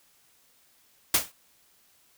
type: noise with exponential decay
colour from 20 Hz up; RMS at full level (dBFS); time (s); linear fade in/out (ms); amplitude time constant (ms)
white; -17; 1.14-1.32; 5; 37
effects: white hiss -63 dBFS RMS until 2.17 s